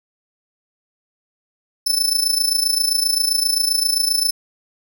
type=tone with amplitude modulation; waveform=sawtooth; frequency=5274 Hz; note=E8; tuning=in tune; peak=-10 dBFS; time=1.86-4.31 s; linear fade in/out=10 ms; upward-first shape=sine; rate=27.6 Hz; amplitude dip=75%; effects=none